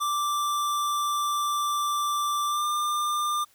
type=tone with pitch glide; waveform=square; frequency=1174.7 to 1197.3 Hz; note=D6 to D6; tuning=0 to +33 cents; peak=-25 dBFS; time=0-3.45 s; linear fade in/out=20 ms; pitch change=+33 cents; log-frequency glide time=2.47-2.65 s; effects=white hiss -61 dBFS RMS until 3.54 s